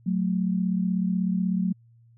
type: tone pair together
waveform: sine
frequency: 183.72 / 220 Hz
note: F#3 / A3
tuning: -12 / 0 cents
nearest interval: minor third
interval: 312 cents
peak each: -23 / -28 dBFS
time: 0.06-1.73 s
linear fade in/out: 10 ms
effects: added 116 Hz sine -53 dBFS peak until 2.17 s